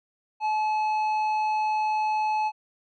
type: tone with tanh clipping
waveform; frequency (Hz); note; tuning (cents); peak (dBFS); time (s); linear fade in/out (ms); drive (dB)
sine; 859; A5; -42; -24; 0.4-2.52; 50; 8
effects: none